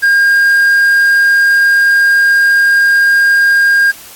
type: tone with quantisation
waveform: triangle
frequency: 1613 Hz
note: G6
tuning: 49 cents sharp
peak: -4 dBFS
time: 0.02-3.92 s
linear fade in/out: 20 ms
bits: 5
effects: white hiss -34 dBFS RMS until 4.15 s + AAC 64 kbps

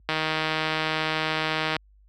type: click train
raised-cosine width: 0.3 ms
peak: -9 dBFS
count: 264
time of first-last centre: 0.09-1.765 s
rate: 157 Hz
effects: added 50 Hz sine -41 dBFS peak until 2.08 s + high-pass 100 Hz 12 dB/octave

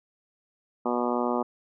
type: harmonic tone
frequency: 121.8 Hz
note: B2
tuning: 24 cents flat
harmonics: 2 / 3 / 4 / 5 / 6 / 7 / 8 / 9 / 10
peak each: -29 / -31 / -32 / -33 / -34 / -34 / -35 / -36 / -36 dBFS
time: 0.85-1.43 s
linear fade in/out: 10 ms
effects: none

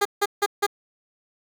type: tone bursts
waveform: 15% pulse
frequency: 406.6 Hz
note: G#4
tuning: 37 cents flat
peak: -12 dBFS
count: 4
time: 0.01-0.666 s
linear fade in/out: 10 ms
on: 44 ms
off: 160 ms
effects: none

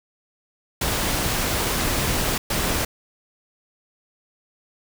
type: noise bursts at uneven times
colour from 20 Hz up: pink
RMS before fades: -23 dBFS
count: 2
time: 0.81-2.38 / 2.5-2.85 s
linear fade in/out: 5 ms
effects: none

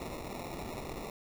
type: noise with sample-and-hold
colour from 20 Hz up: white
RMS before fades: -41 dBFS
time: 0-1.1 s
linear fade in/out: 2 ms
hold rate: 1575 Hz
effects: none

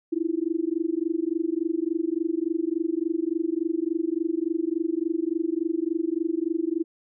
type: tone with amplitude modulation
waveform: sine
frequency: 329.6 Hz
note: E4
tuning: in tune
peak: -19 dBFS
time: 0.12-6.84 s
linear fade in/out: 10 ms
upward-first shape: sine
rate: 23.5 Hz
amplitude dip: 100%
effects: none

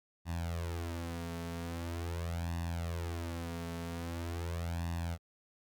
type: tone with flanger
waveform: sawtooth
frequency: 84.6 Hz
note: E2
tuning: 45 cents sharp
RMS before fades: -38 dBFS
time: 0.25-5.18 s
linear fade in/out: 50 ms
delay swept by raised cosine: 1.1 to 4.5 ms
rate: 0.43 Hz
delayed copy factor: +0.85
effects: Opus 48 kbps

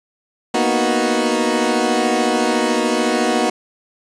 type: chord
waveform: 20% pulse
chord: B major seventh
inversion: third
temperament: equal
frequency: 233.1 / 246.9 / 311.1 / 370 Hz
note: A#3 / B3 / D#4 / F#4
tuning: 0 / 0 / 0 / 0 cents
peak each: -16 dBFS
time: 0.54-3.5 s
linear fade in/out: 5 ms
effects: resampled to 22050 Hz + 7-bit

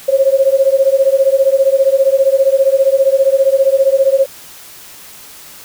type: beating tone pair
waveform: sine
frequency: 533 / 548 Hz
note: C5 / C#5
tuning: +32 / -20 cents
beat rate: 15 Hz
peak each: -11 dBFS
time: 0.08-4.26 s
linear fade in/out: 10 ms
effects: white hiss -36 dBFS RMS until 5.64 s

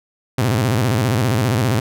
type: tone with vibrato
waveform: sawtooth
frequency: 116.54 Hz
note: A#2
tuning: in tune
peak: -11 dBFS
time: 0.38-1.8 s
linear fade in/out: 5 ms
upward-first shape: square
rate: 15 Hz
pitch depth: 190 cents each way
effects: none

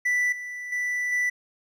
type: tone with level steps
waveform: triangle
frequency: 1975.5 Hz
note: B6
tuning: in tune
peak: -19 / -31 / -23 / -20 dBFS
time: 0.05-1.3 s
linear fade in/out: 10 ms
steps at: 0.32 / 0.72 / 1.12 s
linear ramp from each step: 5 ms
effects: none

